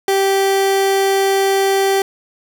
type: tone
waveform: 30% pulse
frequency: 390 Hz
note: G4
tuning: 9 cents flat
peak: -10 dBFS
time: 0.08-2.02 s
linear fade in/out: 2 ms
effects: none